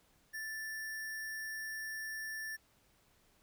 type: tone with sample-and-hold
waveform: sine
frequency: 1760 Hz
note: A6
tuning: in tune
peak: -39 dBFS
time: 0.33-2.57 s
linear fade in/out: 20 ms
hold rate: 7350 Hz
effects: pink hiss -70 dBFS RMS until 3.42 s